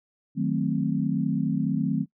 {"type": "chord", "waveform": "sine", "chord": "D# diminished seventh", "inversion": "none", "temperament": "equal", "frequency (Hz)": [155.56, 185, 220, 261.6], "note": ["D#3", "F#3", "A3", "C4"], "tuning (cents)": [0, 0, 0, 0], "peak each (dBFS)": -28, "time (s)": [0.35, 2.06], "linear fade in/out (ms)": 50, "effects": ["noise-tail reverb RT60 0.1 s tail -23 dB re dry"]}